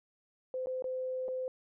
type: tone with dropouts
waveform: sine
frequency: 514 Hz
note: C5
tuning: 31 cents flat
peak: -33 dBFS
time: 0.54-1.48 s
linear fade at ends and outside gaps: 1 ms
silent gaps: 0.66-0.67 / 0.823-0.842 / 1.282-1.286 s
effects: none